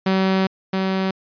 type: tone pair in turn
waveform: sawtooth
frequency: 190.3 / 190.3 Hz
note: F#3 / F#3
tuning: +49 / +49 cents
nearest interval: unison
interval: 0 cents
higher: neither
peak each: -12 / -15 dBFS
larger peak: first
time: 0.06-0.47 / 0.73-1.11 s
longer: first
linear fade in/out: 5 ms
effects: resampled to 11025 Hz